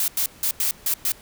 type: noise bursts at uneven times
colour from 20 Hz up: blue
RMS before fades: -22 dBFS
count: 6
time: 0-0.08 / 0.17-0.26 / 0.43-0.51 / 0.6-0.71 / 0.86-0.94 / 1.05-1.12 s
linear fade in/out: 2 ms
effects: pink hiss -48 dBFS RMS until 1.21 s